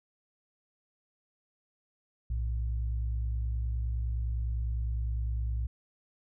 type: tone pair together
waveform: sine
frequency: 60.22 / 110 Hz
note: B1 / A2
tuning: -43 / 0 cents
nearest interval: minor seventh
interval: 1043 cents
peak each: -29 / -38 dBFS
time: 2.3-5.67 s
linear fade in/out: 5 ms
effects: none